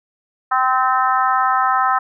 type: harmonic tone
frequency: 258.4 Hz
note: C4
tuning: 21 cents flat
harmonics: 3 / 4 / 5 / 6 / 7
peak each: -19 / -19 / -17 / -27 / -27 dBFS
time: 0.51-1.99 s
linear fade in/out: 10 ms
effects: none